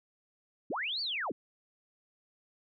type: linear two-way sweep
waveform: sine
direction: up then down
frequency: 164.81 to 4699 to 164.81 Hz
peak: -32 dBFS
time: 0.7-1.32 s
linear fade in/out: 5 ms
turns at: 1.01 s
effects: none